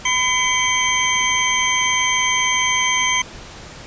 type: tone cluster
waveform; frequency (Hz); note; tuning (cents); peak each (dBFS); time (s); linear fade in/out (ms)
sine; 1006 / 2033 / 2259 / 3154 / 6210; B5 / B6 / C#7 / G7 / G8; +32 / +50 / +32 / +10 / -17; -22; 0.05-3.22; 5
effects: pink hiss -37 dBFS RMS until 3.86 s + resampled to 16000 Hz